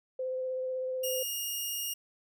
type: tone with vibrato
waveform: sine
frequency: 515 Hz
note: C5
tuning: 28 cents flat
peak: -31 dBFS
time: 0.19-1.23 s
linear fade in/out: 5 ms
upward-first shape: sine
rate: 16 Hz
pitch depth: 12 cents each way
type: tone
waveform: 10% pulse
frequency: 2844 Hz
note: F7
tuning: 31 cents sharp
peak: -24 dBFS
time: 1.03-1.94 s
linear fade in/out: 10 ms
effects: none